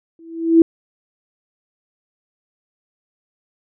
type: tone with exponential growth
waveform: sine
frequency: 329.6 Hz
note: E4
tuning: in tune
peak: -3 dBFS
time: 0.19-0.62 s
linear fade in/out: 2 ms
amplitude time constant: 93 ms
effects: none